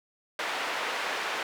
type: band-pass noise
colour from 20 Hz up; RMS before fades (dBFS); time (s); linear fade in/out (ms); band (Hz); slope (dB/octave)
white; -32; 0.39-1.43; 2; 490 to 2100; 12
effects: none